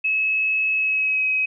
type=tone with pitch glide; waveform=sine; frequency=2581 to 2538 Hz; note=E7 to D#7; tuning=-37 to +34 cents; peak=-18 dBFS; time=0.04-1.46 s; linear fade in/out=10 ms; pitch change=-29 cents; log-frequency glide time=0.75-1.26 s; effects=none